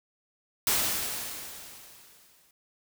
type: noise with exponential decay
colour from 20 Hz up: white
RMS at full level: -24 dBFS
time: 0.67-2.51 s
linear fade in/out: 2 ms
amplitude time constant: 400 ms
effects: none